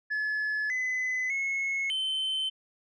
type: tone with pitch steps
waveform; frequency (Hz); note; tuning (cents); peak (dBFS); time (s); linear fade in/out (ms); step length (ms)
sine; 1714 / 2019 / 2181 / 3076; A6 / B6 / C#7 / G7; -46 / +38 / -29 / -33; -25; 0.1-2.5; 20; 600
effects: tanh soft clip ceiling -26 dBFS